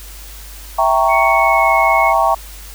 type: chord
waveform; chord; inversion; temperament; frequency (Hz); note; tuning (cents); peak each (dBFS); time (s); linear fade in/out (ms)
sine; E diminished seventh; none; equal with one note detuned; 659.3 / 784 / 924.8 / 1108.7; E5 / G5 / Bb5 / Db6; 0 / 0 / -14 / 0; -16; 0.78-2.35; 10
type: tone with pitch glide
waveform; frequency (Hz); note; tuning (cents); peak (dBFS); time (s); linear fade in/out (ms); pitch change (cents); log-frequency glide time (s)
sine; 2222 to 2190; C#7 to C#7; +4 to -22; -16; 1.08-2.14; 50; -26; 1.22-1.72
effects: added 50 Hz sine -33 dBFS peak until 2.74 s + white hiss -37 dBFS RMS until 2.74 s